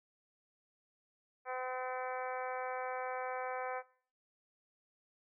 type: harmonic tone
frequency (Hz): 255.2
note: C4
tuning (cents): -43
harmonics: 2 / 3 / 4 / 5 / 6 / 7 / 8 / 9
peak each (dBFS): -42 / -41 / -45 / -46 / -48 / -51 / -53 / -51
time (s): 1.45-3.83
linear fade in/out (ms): 50
effects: noise-tail reverb RT60 0.5 s tail -21 dB re dry